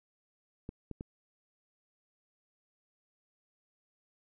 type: clicks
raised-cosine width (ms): 3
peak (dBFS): -27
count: 3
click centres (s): 0.691 / 0.913 / 1.009
effects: none